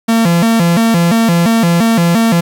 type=tone with vibrato; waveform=45% pulse; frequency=196.9 Hz; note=G3; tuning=8 cents sharp; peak=-8 dBFS; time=0.08-2.41 s; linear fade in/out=10 ms; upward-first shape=square; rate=2.9 Hz; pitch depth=250 cents each way; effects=7-bit